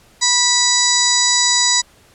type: harmonic tone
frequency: 982 Hz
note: B5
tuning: 10 cents flat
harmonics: 1 / 2 / 4 / 5 / 6 / 7 / 8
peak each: -23 / -22 / -18 / -19 / -21 / -18 / -21 dBFS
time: 0.21-1.82 s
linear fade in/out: 20 ms
effects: pink hiss -50 dBFS RMS until 2.14 s + low-pass 12000 Hz 12 dB/octave